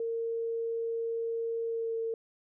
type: tone with pitch glide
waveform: sine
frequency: 458.8 to 453.8 Hz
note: A#4 to A#4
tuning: -28 to -47 cents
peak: -30 dBFS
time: 0-2.14 s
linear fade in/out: 2 ms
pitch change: -19 cents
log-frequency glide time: 1.66-1.97 s
effects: none